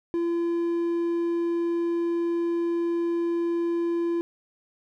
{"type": "tone", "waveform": "triangle", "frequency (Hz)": 340.2, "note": "F4", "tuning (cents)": -45, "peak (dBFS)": -21, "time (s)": [0.14, 4.21], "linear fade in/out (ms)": 0, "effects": []}